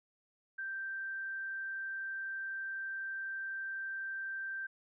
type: tone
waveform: sine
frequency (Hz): 1568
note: G6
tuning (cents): 0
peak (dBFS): -37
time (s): 0.58-4.67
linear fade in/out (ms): 10
effects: none